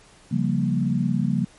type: chord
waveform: sine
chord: G half-diminished seventh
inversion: second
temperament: equal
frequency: 138.59 / 174.61 / 196 / 233.1 Hz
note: Db3 / F3 / G3 / Bb3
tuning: 0 / 0 / 0 / 0 cents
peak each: -25 dBFS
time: 0.31-1.45 s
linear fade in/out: 10 ms
effects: pink hiss -52 dBFS RMS until 1.58 s + MP3 48 kbps